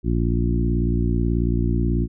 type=harmonic tone with a mistuned harmonic; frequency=58.27 Hz; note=A#1; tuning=in tune; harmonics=1 / 2 / 3 / 4 / 5 / 6; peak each=-21 / -24 / -26 / -27 / -28 / -29 dBFS; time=0.03-2.08 s; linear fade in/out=50 ms; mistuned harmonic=1; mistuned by=-22 cents; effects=none